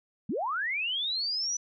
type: linear sweep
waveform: sine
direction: up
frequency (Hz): 161 to 6000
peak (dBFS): -28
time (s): 0.29-1.57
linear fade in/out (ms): 5
effects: none